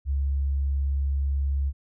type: tone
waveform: sine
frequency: 69.2 Hz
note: C#2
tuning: 2 cents flat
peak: -22 dBFS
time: 0.05-1.73 s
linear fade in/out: 50 ms
effects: none